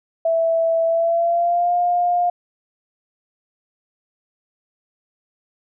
sine tone with pitch glide, 659 to 706.3 Hz, E5 to F5, -1 to +19 cents, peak -15 dBFS, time 0.25-2.3 s, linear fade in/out 5 ms, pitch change +120 cents, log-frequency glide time 0.85-1.74 s, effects none

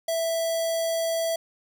square tone with notch filter, 659.3 Hz, E5, in tune, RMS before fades -26 dBFS, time 0.08-1.36 s, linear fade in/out 5 ms, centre 1500 Hz, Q 0.56, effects 10-bit

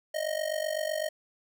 square tone with amplitude modulation, 622.3 Hz, D#5, in tune, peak -26 dBFS, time 0.14-1.09 s, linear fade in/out 10 ms, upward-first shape sine, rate 47.9 Hz, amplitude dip 85%, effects none

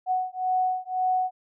sine beating tone pair, 740 / 741.9 Hz, F#5 / F#5, 0 / +4 cents, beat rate 1.9 Hz, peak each -26 dBFS, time 0.06-1.31 s, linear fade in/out 50 ms, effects none

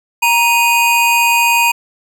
square tone pair together, 937.7 / 2489 Hz, A#5 / D#7, +10 / 0 cents, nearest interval octave + perfect fourth, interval 1690 cents, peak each -13 dBFS, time 0.22-1.72 s, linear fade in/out 10 ms, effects none

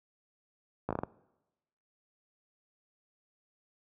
slowing click train, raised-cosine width 1 ms, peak -18 dBFS, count 6, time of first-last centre 0.89-1.035 s, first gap 16 ms, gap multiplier 1.3, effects noise-tail reverb RT60 1.0 s tail -22 dB re dry + high-pass 80 Hz 12 dB/octave

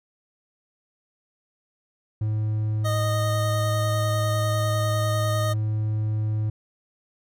triangle tone, 107.7 Hz, A2, 37 cents flat, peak -20 dBFS, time 2.21-6.5 s, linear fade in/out 5 ms
25% pulse tone with vibrato, 619 Hz, D#5, 9 cents flat, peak -22 dBFS, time 2.84-5.54 s, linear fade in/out 20 ms, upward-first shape sine, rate 10 Hz, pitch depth 10 cents each way
effects none

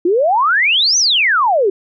sine exponential two-way sweep, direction up then down, 330 to 6272 to 367.4 Hz, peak -10 dBFS, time 0.05-1.7 s, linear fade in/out 5 ms, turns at 0.98 s, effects none

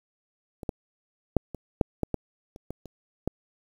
clicks, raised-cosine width 2 ms, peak -24 / -14 / -6 / -22 / -6 / -12 / -13 / -30 / -21 / -29 / -13 dBFS, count 11, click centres 0.632 / 0.692 / 1.367 / 1.547 / 1.812 / 2.033 / 2.143 / 2.561 / 2.706 / 2.857 / 3.276 s, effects 8-bit

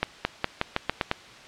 accelerating click train, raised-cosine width 0.3 ms, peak -6 dBFS, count 8, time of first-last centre 0.03-1.114 s, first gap 220 ms, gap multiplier 0.88, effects white hiss -46 dBFS RMS until 1.47 s + low-pass 4000 Hz 12 dB/octave

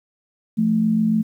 sine tone pair together, 172.89 / 220 Hz, F3 / A3, -17 / 0 cents, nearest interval major third, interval 417 cents, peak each -23 / -16 dBFS, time 0.57-1.23 s, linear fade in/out 20 ms, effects 9-bit

